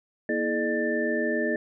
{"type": "tone cluster", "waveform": "sine", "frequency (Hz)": [238.9, 326.2, 425.7, 603, 1775], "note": ["A#3", "E4", "G#4", "D5", "A6"], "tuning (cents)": [43, -18, 43, 46, 15], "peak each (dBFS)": -30, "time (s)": [0.29, 1.56], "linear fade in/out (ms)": 2, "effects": []}